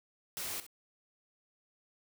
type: noise with echo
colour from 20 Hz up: white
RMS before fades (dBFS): -39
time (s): 0.37-0.6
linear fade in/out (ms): 0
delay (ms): 65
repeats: 1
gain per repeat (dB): -13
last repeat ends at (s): 0.665
effects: none